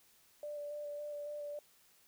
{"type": "tone with vibrato", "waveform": "sine", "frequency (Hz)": 587.3, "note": "D5", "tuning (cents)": 0, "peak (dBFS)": -40, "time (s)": [0.43, 1.59], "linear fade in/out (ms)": 2, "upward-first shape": "square", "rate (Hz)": 3.6, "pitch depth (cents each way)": 12, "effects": ["white hiss -67 dBFS RMS until 2.07 s"]}